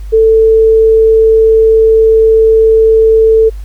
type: tone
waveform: sine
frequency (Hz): 443.9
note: A4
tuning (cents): +15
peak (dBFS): -3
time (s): 0.12-3.5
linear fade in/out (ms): 20
effects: added 50 Hz sine -20 dBFS peak until 3.64 s + pink hiss -45 dBFS RMS until 3.64 s